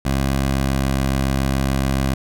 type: tone with pitch glide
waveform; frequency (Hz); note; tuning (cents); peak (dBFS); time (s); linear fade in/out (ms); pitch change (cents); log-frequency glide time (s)
15% pulse; 67.6 to 67.06; C#2 to C2; -43 to +43; -11; 0.05-2.14; 5; -14; 0.45-0.77
effects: none